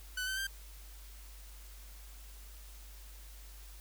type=tone with pitch steps; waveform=sawtooth; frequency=1498 / 1537.4 / 1577.9 Hz; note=F#6 / G6 / G6; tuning=+21 / -34 / +11 cents; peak=-31 dBFS; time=0.17-0.47 s; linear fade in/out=5 ms; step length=100 ms; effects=added 50 Hz sine -49 dBFS peak until 3.8 s + white hiss -57 dBFS RMS until 3.8 s